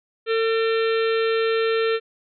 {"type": "harmonic tone with a mistuned harmonic", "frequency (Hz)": 450, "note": "A4", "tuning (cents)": 39, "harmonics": [1, 3, 4, 5, 6, 7, 8, 9], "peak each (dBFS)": [-19, -29, -31, -33, -35, -36, -37, -38], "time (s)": [0.26, 2], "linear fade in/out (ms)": 50, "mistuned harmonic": 5, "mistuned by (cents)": 69, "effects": []}